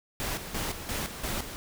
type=noise with tremolo; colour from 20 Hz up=pink; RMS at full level=-32 dBFS; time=0.2-1.56 s; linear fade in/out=0 ms; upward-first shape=square; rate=2.9 Hz; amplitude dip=60%; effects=none